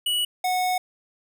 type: tone pair in turn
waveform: square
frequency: 2936 / 734 Hz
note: F#7 / F#5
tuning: -14 / -14 cents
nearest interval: 2 octaves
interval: 2400 cents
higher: first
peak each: -22 dBFS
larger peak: neither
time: 0.06-0.25 / 0.44-0.78 s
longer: second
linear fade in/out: 5 ms
effects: none